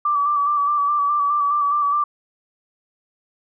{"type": "tone with vibrato", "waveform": "sine", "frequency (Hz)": 1163, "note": "D6", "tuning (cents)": -17, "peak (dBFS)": -16, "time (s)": [0.05, 2.04], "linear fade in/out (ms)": 5, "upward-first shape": "square", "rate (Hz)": 4.8, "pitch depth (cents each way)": 29, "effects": []}